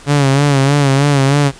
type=tone with vibrato; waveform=sawtooth; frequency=140 Hz; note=C#3; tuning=18 cents sharp; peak=-5 dBFS; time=0.06-1.52 s; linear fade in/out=50 ms; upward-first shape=sine; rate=3.2 Hz; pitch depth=68 cents each way; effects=pink hiss -38 dBFS RMS until 1.59 s + resampled to 22050 Hz